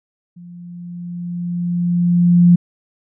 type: tone with level ramp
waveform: sine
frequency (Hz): 174.61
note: F3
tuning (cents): 0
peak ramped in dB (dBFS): -35 to -5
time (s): 0.36-2.56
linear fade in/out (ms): 10
effects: none

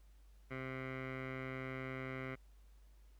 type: tone with low-pass filter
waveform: 15% pulse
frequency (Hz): 131.2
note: C3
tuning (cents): +5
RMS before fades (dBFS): -44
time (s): 0.5-2.36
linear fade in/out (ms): 20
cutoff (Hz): 2000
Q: 4.2
effects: added 50 Hz sine -59 dBFS peak until 3.19 s + pink hiss -75 dBFS RMS until 3.19 s

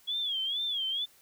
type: tone with vibrato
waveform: sine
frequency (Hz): 3330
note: G#7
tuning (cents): +4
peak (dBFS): -29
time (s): 0.07-1.06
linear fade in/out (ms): 20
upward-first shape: sine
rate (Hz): 2.2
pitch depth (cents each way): 130
effects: white hiss -61 dBFS RMS until 1.21 s

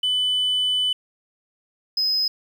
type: tone pair in turn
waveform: sine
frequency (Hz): 3000 / 5064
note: F#7 / D#8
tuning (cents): +23 / +30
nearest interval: major sixth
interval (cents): 907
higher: second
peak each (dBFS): -17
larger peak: neither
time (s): 0.03-0.93 / 1.97-2.28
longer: first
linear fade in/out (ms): 5
effects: tanh soft clip ceiling -16 dBFS + 8-bit

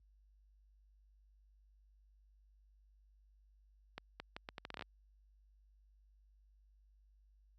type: accelerating click train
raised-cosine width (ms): 0.3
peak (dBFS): -28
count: 12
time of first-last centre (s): 3.98-4.823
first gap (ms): 220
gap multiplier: 0.75
effects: added 50 Hz sine -60 dBFS peak until 7.58 s + high-pass 60 Hz 12 dB/octave

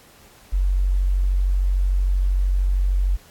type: tone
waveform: sine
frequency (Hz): 46.56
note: F#1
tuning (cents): +12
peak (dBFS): -16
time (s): 0.52-3.17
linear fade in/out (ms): 20
effects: pink hiss -50 dBFS RMS until 3.3 s + AAC 64 kbps

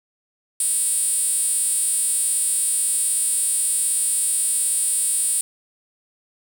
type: tone with high-pass filter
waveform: 5% pulse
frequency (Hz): 318.7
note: D#4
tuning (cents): +42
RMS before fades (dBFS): -21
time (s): 0.6-5.41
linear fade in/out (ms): 2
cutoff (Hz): 9000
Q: 4.5
effects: none

